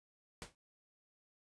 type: noise with exponential decay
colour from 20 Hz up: pink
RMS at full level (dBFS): -43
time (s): 0.42-0.55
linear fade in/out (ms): 0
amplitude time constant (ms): 28
effects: resampled to 22050 Hz